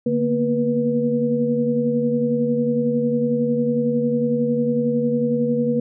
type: tone cluster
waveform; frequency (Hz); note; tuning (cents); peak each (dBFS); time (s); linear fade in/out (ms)
sine; 146.4 / 232.7 / 243.7 / 487.4; D3 / A#3 / B3 / B4; -5 / -3 / -23 / -23; -28 / -20 / -28 / -21; 0.06-5.8; 5
effects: none